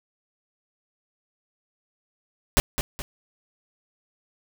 pink noise with echo, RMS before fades -17 dBFS, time 2.57-2.6 s, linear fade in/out 0 ms, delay 210 ms, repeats 2, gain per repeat -8 dB, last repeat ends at 3.02 s, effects none

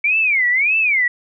sine tone with vibrato, 2265 Hz, C#7, 37 cents sharp, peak -13 dBFS, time 0.04-1.08 s, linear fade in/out 5 ms, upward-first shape sine, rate 1.7 Hz, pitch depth 270 cents each way, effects none

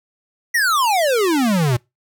square exponential sweep, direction down, 1975.5 to 115.1 Hz, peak -15 dBFS, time 0.54-1.77 s, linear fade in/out 10 ms, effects noise-tail reverb RT60 0.2 s tail -24 dB re dry

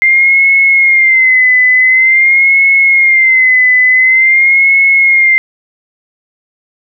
sine tone with vibrato, 2093 Hz, C7, in tune, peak -4 dBFS, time 0.02-5.38 s, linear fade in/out 0 ms, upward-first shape sine, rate 0.47 Hz, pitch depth 73 cents each way, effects none

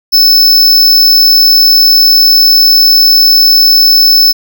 square tone, 5260 Hz, E8, 5 cents flat, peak -3 dBFS, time 0.12-4.33 s, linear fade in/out 20 ms, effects none

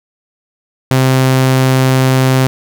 sawtooth tone, 130.81 Hz, C3, in tune, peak -4 dBFS, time 0.91-2.47 s, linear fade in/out 0 ms, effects none

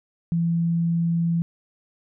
sine tone, 168.2 Hz, E3, 35 cents sharp, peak -19 dBFS, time 0.32-1.42 s, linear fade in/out 0 ms, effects none

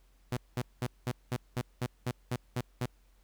sawtooth tone bursts, 123.4 Hz, B2, 1 cent flat, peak -26 dBFS, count 11, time 0.32-2.859 s, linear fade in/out 5 ms, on 49 ms, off 200 ms, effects added 45 Hz sine -61 dBFS peak until 3.23 s + pink hiss -71 dBFS RMS until 3.23 s

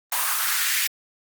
white noise with high-pass filter sweep, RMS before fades -23 dBFS, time 0.12-0.87 s, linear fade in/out 2 ms, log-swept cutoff 900 to 2100 Hz, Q 2.5, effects Opus 24 kbps

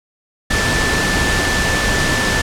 sine tone in noise, 1760 Hz, A6, in tune, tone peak -19 dBFS, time 0.5-2.42 s, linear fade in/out 10 ms, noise pink, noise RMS -17 dBFS, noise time 0.5-2.42 s, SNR -5 dB, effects low-pass 8000 Hz 12 dB/octave

